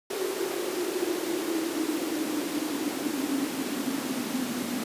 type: noise with high-pass filter sweep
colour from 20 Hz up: pink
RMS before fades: -30 dBFS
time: 0.1-4.84 s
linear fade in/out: 5 ms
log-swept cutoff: 380 to 240 Hz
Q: 9.6
effects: resampled to 32000 Hz